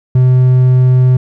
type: tone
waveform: triangle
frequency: 127.5 Hz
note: C3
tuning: 44 cents flat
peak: -3 dBFS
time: 0.15-1.17 s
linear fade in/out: 5 ms
effects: none